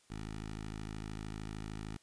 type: tone with notch filter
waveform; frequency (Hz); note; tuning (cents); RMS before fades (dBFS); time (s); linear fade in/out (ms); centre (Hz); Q
10% pulse; 53.2; G#1; +42; -43; 0.1-1.97; 5; 590; 1.4
effects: white hiss -68 dBFS RMS until 2.02 s + resampled to 22050 Hz